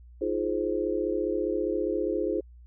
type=chord; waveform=sine; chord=F minor seventh; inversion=third; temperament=just; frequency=314.3 / 349.2 / 419.1 / 523.8 Hz; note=Eb4 / F4 / Ab4 / C5; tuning=+18 / 0 / +16 / +2 cents; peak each=-32 / -30 / -30 / -32 dBFS; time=0.21-2.41 s; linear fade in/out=10 ms; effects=added 60 Hz sine -47 dBFS peak until 2.66 s